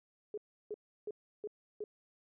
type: tone bursts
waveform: sine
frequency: 420 Hz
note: G#4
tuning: 19 cents sharp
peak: -37 dBFS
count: 5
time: 0.34-1.84 s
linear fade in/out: 2 ms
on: 36 ms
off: 330 ms
effects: none